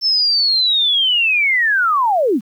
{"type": "linear sweep", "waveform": "sine", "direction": "down", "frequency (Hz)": [5350, 179.3], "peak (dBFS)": -12, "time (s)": [0.01, 2.41], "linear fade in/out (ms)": 50, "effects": ["8-bit"]}